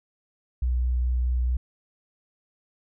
sine tone with vibrato, 61.74 Hz, B1, in tune, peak -21 dBFS, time 0.62-1.57 s, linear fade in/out 5 ms, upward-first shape sine, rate 4.7 Hz, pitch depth 10 cents each way, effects none

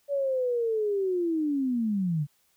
sine linear sweep, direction down, 573 to 139.4 Hz, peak -24 dBFS, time 0.08-2.27 s, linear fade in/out 50 ms, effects white hiss -68 dBFS RMS until 2.56 s

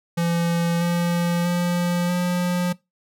square tone with pitch steps, 170 / 172.57 / 175.18 / 177.83 Hz, F3 / F3 / F3 / F3, -46 / -20 / +6 / +32 cents, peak -20 dBFS, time 0.17-2.73 s, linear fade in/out 10 ms, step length 640 ms, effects noise-tail reverb RT60 0.2 s tail -21 dB re dry

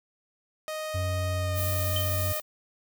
sawtooth tone with pitch glide, 622.3 to 614.8 Hz, D#5 to D#5, 0 to -21 cents, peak -28 dBFS, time 0.68-2.4 s, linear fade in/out 0 ms, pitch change -21 cents, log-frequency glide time 1.36-1.52 s
triangle tone, 92 Hz, F#2, 9 cents flat, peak -25 dBFS, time 0.94-2.33 s, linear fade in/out 10 ms
violet noise, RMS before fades -33 dBFS, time 1.54-2.42 s, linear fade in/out 50 ms
sine tone with exponential decay, 3100 Hz, G7, 20 cents flat, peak -27 dBFS, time 1.96-2.19 s, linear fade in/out 2 ms, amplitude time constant 49 ms
effects none

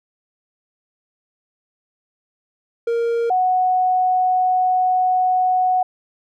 triangle / sine tone pair in turn, 466.2 / 738 Hz, A#4 / F#5, 0 / -5 cents, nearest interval minor sixth, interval 795 cents, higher second, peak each -15 / -14 dBFS, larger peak second, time 2.87-3.3 / 3.3-5.83 s, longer second, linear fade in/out 5 ms, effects none

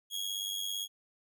sawtooth tone with amplitude modulation, 3303 Hz, G#7, 10 cents flat, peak -28 dBFS, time 0.1-0.88 s, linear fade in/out 50 ms, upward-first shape sine, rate 97.8 Hz, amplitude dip 65%, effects none

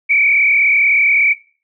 sine tone with frequency modulation, 2284 Hz, D7, 49 cents flat, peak -9 dBFS, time 0.09-1.34 s, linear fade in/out 20 ms, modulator 36.3 Hz, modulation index 2, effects noise-tail reverb RT60 0.4 s tail -20 dB re dry

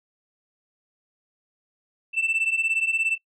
sine beating tone pair, 2652 / 2669 Hz, E7 / E7, +10 / +21 cents, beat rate 17 Hz, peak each -23 / -21 dBFS, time 2.13-3.18 s, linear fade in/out 50 ms, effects noise-tail reverb RT60 0.1 s tail -26 dB re dry + tanh soft clip ceiling -18 dBFS

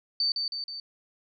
sine tone with echo, 4570 Hz, D8, 48 cents flat, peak -23 dBFS, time 0.2-0.32 s, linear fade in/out 2 ms, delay 160 ms, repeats 3, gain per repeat -4 dB, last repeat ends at 0.8 s, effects none

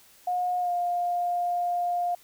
sine tone with pitch glide, 720 to 704.8 Hz, F#5 to F5, -47 to +16 cents, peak -24 dBFS, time 0.27-2.15 s, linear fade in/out 5 ms, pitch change -37 cents, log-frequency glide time 0.6-0.71 s, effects white hiss -56 dBFS RMS until 2.23 s

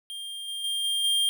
square tone with level steps, 3200 Hz, G7, 35 cents sharp, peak -35 / -32 / -27 / -25 / -22 dBFS, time 0.1-1.29 s, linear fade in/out 0 ms, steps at 0.48 / 0.64 / 0.84 / 1.04 s, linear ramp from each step 2 ms, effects none

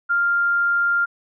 sine tone, 1396.9 Hz, F6, in tune, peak -16 dBFS, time 0.09-1.06 s, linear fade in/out 20 ms, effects none

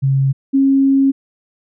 sine tone pair in turn, 135.7 / 271.9 Hz, C#3 / C#4, -36 / -33 cents, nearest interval octave, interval 1203 cents, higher second, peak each -11 / -9 dBFS, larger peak second, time 0.02-0.33 / 0.53-1.12 s, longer second, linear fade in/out 20 ms, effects none

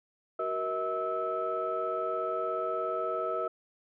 sine tone cluster, 376.4 / 473.2 / 639 / 1303 Hz, F#4 / A#4 / D#5 / E6, +30 / +26 / +46 / -20 cents, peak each -36 / -35 / -33 / -33 dBFS, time 0.39-3.48 s, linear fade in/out 5 ms, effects tanh soft clip ceiling -21 dBFS

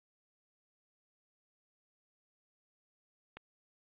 click, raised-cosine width 0.3 ms, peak -29 dBFS, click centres 3.37 s, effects resampled to 8000 Hz + 11-bit

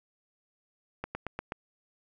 slowing click train, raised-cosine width 0.5 ms, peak -19 dBFS, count 5, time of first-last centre 1.04-1.521 s, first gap 110 ms, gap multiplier 1.06, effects none

